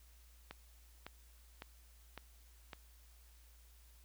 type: click train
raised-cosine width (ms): 0.3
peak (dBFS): -30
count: 5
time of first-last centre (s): 0.51-2.732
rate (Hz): 1.8
effects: added 58 Hz sine -60 dBFS peak until 4.04 s + white hiss -68 dBFS RMS until 4.04 s